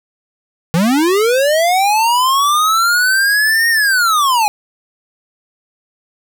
square linear two-way sweep, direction up then down, 155.56 to 1864.7 to 809 Hz, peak -11 dBFS, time 0.74-4.48 s, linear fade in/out 0 ms, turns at 3.69 s, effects none

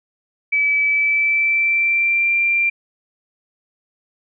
sine tone with pitch glide, 2298 to 2371 Hz, D7 to D7, -38 to +16 cents, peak -14 dBFS, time 0.52-2.7 s, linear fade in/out 10 ms, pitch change +54 cents, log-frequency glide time 0.83-2.34 s, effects none

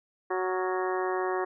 harmonic tone with a mistuned harmonic, 185.3 Hz, F#3, 3 cents sharp, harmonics 2 / 3 / 4 / 5 / 6 / 7 / 8 / 9 / 10, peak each -29 / -38 / -34 / -38 / -35 / -44 / -44 / -41 / -41 dBFS, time 0.3-1.45 s, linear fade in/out 10 ms, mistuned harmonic 8, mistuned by -68 cents, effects none

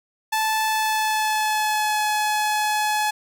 sawtooth tone with pitch glide, 874 to 849.1 Hz, A5 to G#5, -12 to +38 cents, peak -16 dBFS, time 0.32-3.11 s, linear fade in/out 10 ms, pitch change -50 cents, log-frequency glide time 0.64-2.05 s, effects none

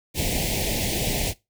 pink band-stop noise, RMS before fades -25 dBFS, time 0.14-1.34 s, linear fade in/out 50 ms, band 810 to 2000 Hz, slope 48 dB/octave, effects noise-tail reverb RT60 0.2 s tail -19 dB re dry

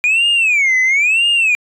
sine tone with vibrato, 2394 Hz, D7, 33 cents sharp, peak -8 dBFS, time 0.04-1.55 s, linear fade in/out 0 ms, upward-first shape sine, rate 1 Hz, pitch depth 290 cents each way, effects tanh soft clip ceiling -9 dBFS

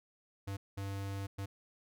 square tone bursts at uneven times, 98.5 Hz, G2, 9 cents sharp, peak -38 dBFS, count 3, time 0.47-0.57 / 0.77-1.27 / 1.38-1.46 s, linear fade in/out 10 ms, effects none

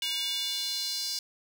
square tone with high-pass filter sweep, 318.8 Hz, D#4, 42 cents sharp, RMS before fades -32 dBFS, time 0.02-1.19 s, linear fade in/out 2 ms, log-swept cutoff 3100 to 4800 Hz, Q 4.4, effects none

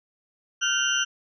sine tone cluster, 1407 / 1539 / 2812 / 3083 / 5920 Hz, F6 / G6 / F7 / G7 / F#8, +12 / -32 / +11 / -29 / 0 cents, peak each -28 dBFS, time 0.61-1.05 s, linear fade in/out 20 ms, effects none

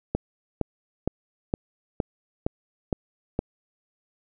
click train, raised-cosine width 2 ms, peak -10 dBFS, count 8, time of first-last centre 0.15-3.391 s, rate 2.16 Hz, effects none

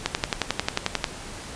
click train, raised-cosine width 0.2 ms, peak -4 dBFS, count 12, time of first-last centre 0.06-1.042 s, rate 11.2 Hz, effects pink hiss -38 dBFS RMS until 1.55 s + resampled to 22050 Hz

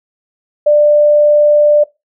sine tone, 593 Hz, D5, 17 cents sharp, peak -5 dBFS, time 0.66-1.84 s, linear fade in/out 10 ms, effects noise-tail reverb RT60 0.2 s tail -19 dB re dry

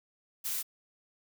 blue noise, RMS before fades -34 dBFS, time 0.44-0.63 s, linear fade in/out 20 ms, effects none

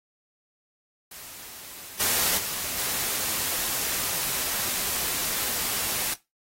white noise with level steps, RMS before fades -42 / -24 / -31 / -28 dBFS, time 1.11-6.14 s, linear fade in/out 5 ms, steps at 1.99 / 2.37 / 2.77 s, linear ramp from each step 20 ms, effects noise-tail reverb RT60 0.2 s tail -17 dB re dry + AAC 48 kbps

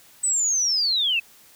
sine linear sweep, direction down, 8160 to 2539 Hz, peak -19 dBFS, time 0.23-1.2 s, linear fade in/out 10 ms, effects white hiss -52 dBFS RMS until 1.55 s

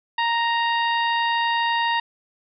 harmonic tone, 932 Hz, A#5, 1 cent flat, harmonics 1 / 2 / 3 / 4 / 5, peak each -21 / -25 / -29 / -31 / -39 dBFS, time 0.18-2 s, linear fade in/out 5 ms, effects none

